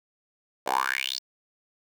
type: tone with high-pass filter sweep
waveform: 10% pulse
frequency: 65.41 Hz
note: C2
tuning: in tune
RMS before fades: -28 dBFS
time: 0.66-1.19 s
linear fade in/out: 10 ms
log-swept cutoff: 610 to 4900 Hz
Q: 6.6
effects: none